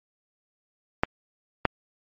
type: clicks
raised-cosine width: 0.5 ms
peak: -4 dBFS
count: 2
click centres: 1.035 / 1.653 s
effects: MP3 32 kbps